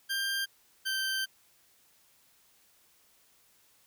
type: tone pair in turn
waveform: 20% pulse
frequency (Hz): 1588 / 1558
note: G6 / G6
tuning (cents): +22 / -11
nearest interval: unison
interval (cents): 33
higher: first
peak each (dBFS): -25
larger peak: neither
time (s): 0.09-0.46 / 0.85-1.26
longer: second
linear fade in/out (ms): 20
effects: white hiss -65 dBFS RMS until 3.86 s